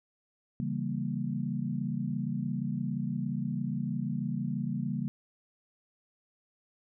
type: chord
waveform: sine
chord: C# diminished seventh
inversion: none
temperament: equal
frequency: 138.59 / 164.81 / 196 / 233.1 Hz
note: C#3 / E3 / G3 / Bb3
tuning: 0 / 0 / 0 / 0 cents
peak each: -35 / -37 / -35 / -35 dBFS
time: 0.6-5.08 s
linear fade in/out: 0 ms
effects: none